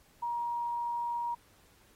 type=tone; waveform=sine; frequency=948 Hz; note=A#5; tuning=29 cents sharp; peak=-31 dBFS; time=0.22-1.35 s; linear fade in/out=10 ms; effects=pink hiss -64 dBFS RMS until 1.95 s + AAC 48 kbps